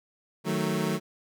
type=chord; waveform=25% pulse; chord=D# diminished; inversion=none; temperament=equal with one note detuned; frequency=155.03 / 185 / 220 Hz; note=D#3 / F#3 / A3; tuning=-6 / 0 / 0 cents; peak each=-27 / -26 / -27 dBFS; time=0.44-1 s; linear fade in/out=50 ms; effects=none